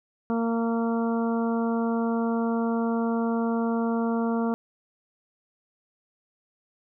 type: harmonic tone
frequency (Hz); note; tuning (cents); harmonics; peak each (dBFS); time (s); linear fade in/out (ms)
230; A#3; -23; 1 / 2 / 3 / 4 / 5 / 6; -24 / -30 / -34 / -36 / -38 / -40; 0.3-4.54; 0
effects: none